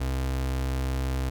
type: tone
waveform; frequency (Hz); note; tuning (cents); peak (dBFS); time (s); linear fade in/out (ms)
35% pulse; 65.6; C2; +5; -24; 0-1.3; 10
effects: none